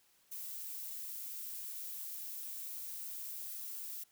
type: noise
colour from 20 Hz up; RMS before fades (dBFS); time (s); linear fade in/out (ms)
violet; -44; 0.31-4.04; 10
effects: white hiss -70 dBFS RMS until 4.11 s